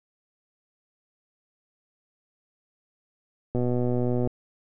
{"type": "click train", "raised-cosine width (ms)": 2, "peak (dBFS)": -14, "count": 90, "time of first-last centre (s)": [3.55, 4.274], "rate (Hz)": 123, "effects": []}